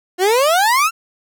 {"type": "exponential sweep", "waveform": "30% pulse", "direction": "up", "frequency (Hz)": [349.2, 1388], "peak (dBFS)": -9, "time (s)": [0.18, 0.91], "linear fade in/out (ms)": 50, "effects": []}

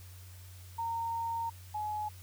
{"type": "tone pair in turn", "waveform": "sine", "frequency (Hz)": [920, 846.2], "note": ["A#5", "G#5"], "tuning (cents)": [-23, 32], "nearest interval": "minor second", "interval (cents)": 145, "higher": "first", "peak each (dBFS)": [-32, -33], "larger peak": "first", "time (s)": [[0.78, 1.5], [1.74, 2.09]], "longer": "first", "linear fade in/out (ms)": 10, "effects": ["added 91 Hz sine -48 dBFS peak until 2.22 s", "white hiss -57 dBFS RMS until 2.22 s"]}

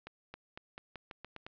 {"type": "accelerating click train", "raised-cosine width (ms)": 0.3, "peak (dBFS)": -28, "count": 9, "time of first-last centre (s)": [0.07, 1.465], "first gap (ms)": 270, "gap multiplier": 0.87, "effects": ["low-pass 4000 Hz 12 dB/octave"]}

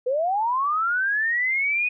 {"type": "linear sweep", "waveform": "sine", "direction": "up", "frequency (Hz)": [480.4, 2502], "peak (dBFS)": -20, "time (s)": [0.06, 1.89], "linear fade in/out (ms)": 10, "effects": []}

